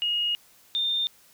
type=tone pair in turn; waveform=sine; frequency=2871 / 3617 Hz; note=F7 / A7; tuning=+47 / +47 cents; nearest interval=major third; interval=400 cents; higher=second; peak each=-23 dBFS; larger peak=neither; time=0.02-0.35 / 0.75-1.07 s; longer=first; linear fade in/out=0 ms; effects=white hiss -57 dBFS RMS until 1.33 s